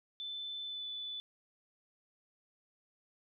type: tone with pitch glide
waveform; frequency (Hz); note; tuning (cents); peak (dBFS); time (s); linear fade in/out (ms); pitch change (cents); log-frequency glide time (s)
sine; 3520 to 3484; A7 to A7; 0 to -18; -39; 0.2-1.2; 0; -18; 0.65-0.86
effects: none